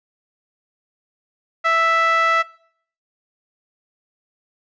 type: tone with band-pass filter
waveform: sawtooth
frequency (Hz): 659.3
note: E5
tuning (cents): 0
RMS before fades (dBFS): -17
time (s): 1.64-2.43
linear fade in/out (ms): 20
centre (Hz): 1600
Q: 3.6
effects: noise-tail reverb RT60 0.6 s tail -22 dB re dry + resampled to 16000 Hz